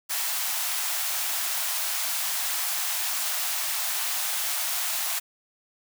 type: high-pass noise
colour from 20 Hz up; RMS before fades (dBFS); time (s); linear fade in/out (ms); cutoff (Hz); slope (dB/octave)
white; -28; 0.09-5.2; 20; 630; 96
effects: none